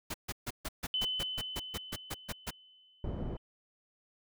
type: noise bursts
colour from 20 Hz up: pink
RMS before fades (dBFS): -37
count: 14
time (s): 0.1-2.508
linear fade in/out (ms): 10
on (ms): 42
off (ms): 140
type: tone with exponential decay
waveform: sine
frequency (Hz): 3029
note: F#7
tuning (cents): +40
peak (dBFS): -29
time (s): 0.94-3.38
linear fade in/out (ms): 1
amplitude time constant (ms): 530
type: low-pass noise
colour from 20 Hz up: pink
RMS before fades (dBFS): -37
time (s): 3.04-3.37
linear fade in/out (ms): 2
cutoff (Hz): 470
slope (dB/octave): 12
effects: none